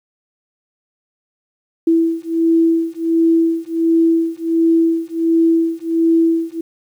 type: beating tone pair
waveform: sine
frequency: 329 / 330.4 Hz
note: E4 / E4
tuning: -3 / +4 cents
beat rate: 1.4 Hz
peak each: -15 dBFS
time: 1.87-6.61 s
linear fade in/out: 5 ms
effects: 8-bit

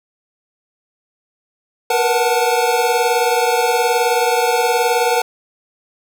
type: tone cluster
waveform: square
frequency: 469.3 / 488.2 / 741 / 881 Hz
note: A#4 / B4 / F#5 / A5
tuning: +12 / -20 / +2 / +2 cents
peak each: -20 dBFS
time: 1.9-5.22 s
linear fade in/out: 5 ms
effects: none

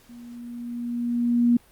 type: tone with level ramp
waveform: sine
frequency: 238.9 Hz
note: A#3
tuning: 43 cents sharp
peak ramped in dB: -41 to -14 dBFS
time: 0.09-1.57 s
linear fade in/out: 5 ms
effects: pink hiss -56 dBFS RMS until 1.71 s + Opus 48 kbps

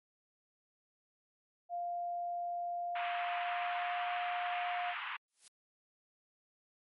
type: tone with pitch glide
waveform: sine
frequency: 698.5 to 709.5 Hz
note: F5 to F5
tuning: 0 to +27 cents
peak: -35 dBFS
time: 1.69-4.95 s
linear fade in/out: 50 ms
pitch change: +27 cents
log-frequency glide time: 2.72-4.12 s
type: band-pass noise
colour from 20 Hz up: pink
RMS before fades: -41 dBFS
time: 2.95-5.17 s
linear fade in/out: 10 ms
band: 930 to 3000 Hz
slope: 48 dB/octave
type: noise with exponential growth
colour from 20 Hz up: blue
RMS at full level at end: -49 dBFS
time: 5.28-5.48 s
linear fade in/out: 2 ms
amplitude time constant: 42 ms
effects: MP3 48 kbps

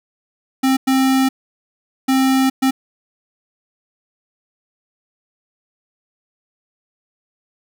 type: tone bursts at uneven times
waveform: square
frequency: 264.5 Hz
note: C4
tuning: 19 cents sharp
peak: -13 dBFS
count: 4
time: 0.63-0.77 / 0.87-1.29 / 2.08-2.5 / 2.62-2.71 s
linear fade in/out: 10 ms
effects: none

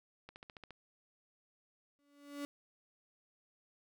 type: click train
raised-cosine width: 0.3 ms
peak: -34 dBFS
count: 7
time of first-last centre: 0.29-0.707 s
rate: 14.4 Hz
type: tone with exponential growth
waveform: 35% pulse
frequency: 286.3 Hz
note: D4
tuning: 44 cents flat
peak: -36 dBFS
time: 1.99-2.45 s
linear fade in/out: 0 ms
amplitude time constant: 100 ms
effects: none

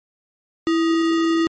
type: tone with sample-and-hold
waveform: sine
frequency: 329.6 Hz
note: E4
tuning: in tune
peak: -15 dBFS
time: 0.67-1.47 s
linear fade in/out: 0 ms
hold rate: 1575 Hz
effects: low-pass 5000 Hz 12 dB/octave + MP3 32 kbps

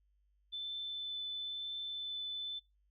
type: tone with vibrato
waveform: sine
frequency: 3520 Hz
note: A7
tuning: in tune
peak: -38 dBFS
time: 0.52-2.6 s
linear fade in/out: 20 ms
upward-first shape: triangle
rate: 1 Hz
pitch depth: 8 cents each way
effects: noise-tail reverb RT60 0.2 s tail -22 dB re dry + added 50 Hz sine -70 dBFS peak until 2.9 s

